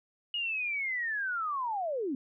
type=linear sweep; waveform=sine; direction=down; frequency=2892 to 245.6 Hz; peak=-30 dBFS; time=0.34-2.15 s; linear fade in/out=2 ms; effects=none